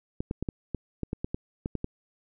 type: clicks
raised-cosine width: 3 ms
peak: -17 dBFS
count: 12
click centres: 0.205 / 0.311 / 0.426 / 0.488 / 0.747 / 1.033 / 1.131 / 1.245 / 1.345 / 1.659 / 1.753 / 1.844 s
effects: none